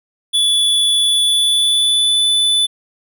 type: tone with pitch glide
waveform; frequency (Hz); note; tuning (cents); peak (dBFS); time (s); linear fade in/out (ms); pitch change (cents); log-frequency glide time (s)
square; 3441 to 3493; A7 to A7; -39 to -13; -12; 0.33-2.67; 20; +26; 1.01-2.27
effects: none